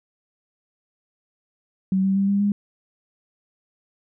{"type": "tone with pitch steps", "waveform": "sine", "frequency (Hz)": [190, 193.32, 196.7, 200.1, 203.6], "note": ["F#3", "G3", "G3", "G3", "G#3"], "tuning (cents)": [46, -24, 6, 36, -34], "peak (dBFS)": -17, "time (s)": [1.92, 2.52], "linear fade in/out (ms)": 2, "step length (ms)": 120, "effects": []}